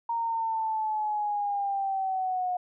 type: linear sweep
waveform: sine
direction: down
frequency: 932.3 to 721 Hz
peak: -26 dBFS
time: 0.09-2.57 s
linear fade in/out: 5 ms
effects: none